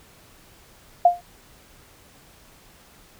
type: tone with exponential decay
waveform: sine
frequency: 703 Hz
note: F5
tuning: 11 cents sharp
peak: -7 dBFS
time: 1.05-1.21 s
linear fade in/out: 5 ms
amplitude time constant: 34 ms
effects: pink hiss -52 dBFS RMS until 3.19 s